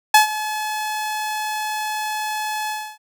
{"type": "tone with ADSR envelope", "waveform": "sawtooth", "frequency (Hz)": 856, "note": "A5", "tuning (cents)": -48, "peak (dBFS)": -3, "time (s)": [0.14, 2.98], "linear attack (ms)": 5, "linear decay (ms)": 120, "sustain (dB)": -16, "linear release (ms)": 290, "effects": []}